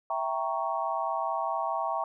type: chord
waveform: sine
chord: E diminished seventh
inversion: none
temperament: equal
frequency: 659.3 / 784 / 932.3 / 1108.7 Hz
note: E5 / G5 / Bb5 / Db6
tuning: 0 / 0 / 0 / 0 cents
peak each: -33 dBFS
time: 0.1-2.04 s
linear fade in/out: 2 ms
effects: none